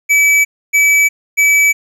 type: tone bursts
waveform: square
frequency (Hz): 2296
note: D7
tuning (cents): -40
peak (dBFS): -8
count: 3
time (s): 0.09-1.73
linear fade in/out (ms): 20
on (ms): 360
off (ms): 280
effects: low-pass 12000 Hz 12 dB/octave + 8-bit